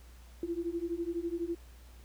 sine beating tone pair, 333.7 / 345.7 Hz, E4 / F4, +21 / -18 cents, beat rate 12 Hz, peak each -36 / -35 dBFS, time 0.43-1.55 s, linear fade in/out 2 ms, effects added 60 Hz sine -51 dBFS peak until 2.04 s + pink hiss -61 dBFS RMS until 2.04 s

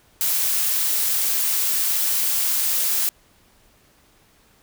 blue noise, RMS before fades -21 dBFS, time 0.21-3.09 s, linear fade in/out 0 ms, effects pink hiss -57 dBFS RMS until 4.62 s

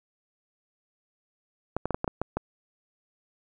clicks, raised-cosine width 1 ms, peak -13 dBFS, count 8, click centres 1.766 / 1.856 / 1.907 / 1.945 / 2.044 / 2.078 / 2.216 / 2.37 s, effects none

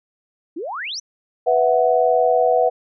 sine exponential sweep, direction up, 291.4 to 6272 Hz, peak -25 dBFS, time 0.56-1 s, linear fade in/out 10 ms
sine chord, B suspended fourth, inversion none, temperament equal, 493.9 / 659.3 / 740 Hz, B4 / E5 / F#5, 0 / 0 / 0 cents, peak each -17 / -18 / -18 dBFS, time 1.46-2.7 s, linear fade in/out 20 ms
effects none

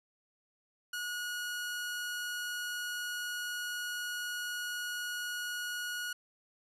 sawtooth tone, 1452 Hz, F#6, 33 cents flat, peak -32 dBFS, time 0.93-6.13 s, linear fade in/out 5 ms, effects resampled to 32000 Hz

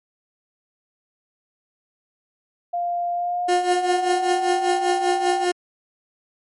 sine tone with pitch glide, 698.5 to 775 Hz, F5 to G5, 0 to -20 cents, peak -21 dBFS, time 2.73-5.45 s, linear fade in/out 10 ms, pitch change +180 cents, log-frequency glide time 3.12-4.81 s
30% pulse tone with tremolo, 356.7 Hz, F4, 37 cents sharp, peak -14 dBFS, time 3.48-5.52 s, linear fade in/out 10 ms, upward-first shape triangle, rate 5.1 Hz, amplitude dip 80%
effects MP3 48 kbps

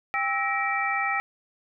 sine tone cluster, 795 / 1308 / 1896 / 2325 Hz, G5 / E6 / A#6 / D7, +24 / -14 / +29 / -18 cents, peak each -29 dBFS, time 0.14-1.2 s, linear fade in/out 0 ms, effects none

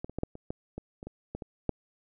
clicks, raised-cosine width 2 ms, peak -22 / -29 / -20 / -15 / -30 / -20 / -24 / -28 / -27 / -22 / -25 / -13 dBFS, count 12, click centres 0.045 / 0.096 / 0.186 / 0.234 / 0.354 / 0.505 / 0.78 / 1.029 / 1.07 / 1.35 / 1.422 / 1.693 s, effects none

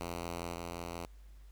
5% pulse tone with level steps, 85.7 Hz, F2, 32 cents flat, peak -27 / -29 dBFS, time 0.01-1.05 s, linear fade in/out 0 ms, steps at 0.53 s, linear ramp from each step 10 ms, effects added 50 Hz sine -51 dBFS peak until 1.51 s + pink hiss -69 dBFS RMS until 1.51 s

